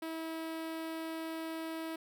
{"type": "tone with notch filter", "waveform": "sawtooth", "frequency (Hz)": 323.7, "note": "E4", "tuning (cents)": -31, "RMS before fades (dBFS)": -40, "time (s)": [0.02, 1.96], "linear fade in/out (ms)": 5, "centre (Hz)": 6600, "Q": 1.5, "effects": []}